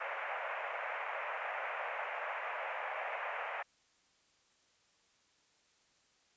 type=band-pass noise; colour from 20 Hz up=pink; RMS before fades=-40 dBFS; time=0-3.63 s; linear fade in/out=10 ms; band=550 to 2500 Hz; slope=48 dB/octave; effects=white hiss -71 dBFS RMS until 6.36 s + resampled to 16000 Hz